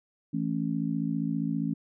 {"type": "chord", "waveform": "sine", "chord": "A major", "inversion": "second", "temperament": "just", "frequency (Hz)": [165, 220, 275], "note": ["E3", "A3", "C#4"], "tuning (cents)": [2, 0, -14], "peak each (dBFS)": -31, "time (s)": [0.33, 1.74], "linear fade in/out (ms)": 10, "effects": []}